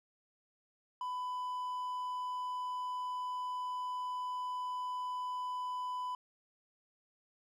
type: tone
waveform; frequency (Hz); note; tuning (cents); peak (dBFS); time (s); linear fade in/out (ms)
triangle; 999; B5; +20; -34; 1.01-6.15; 2
effects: none